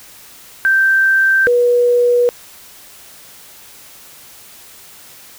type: tone pair in turn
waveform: sine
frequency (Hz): 1564 / 485.1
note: G6 / B4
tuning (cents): -4 / -31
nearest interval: octave + minor sixth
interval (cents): 2027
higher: first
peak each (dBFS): -9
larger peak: neither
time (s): 0.65-1.47 / 1.47-2.29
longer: neither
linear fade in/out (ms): 0
effects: white hiss -40 dBFS RMS until 5.38 s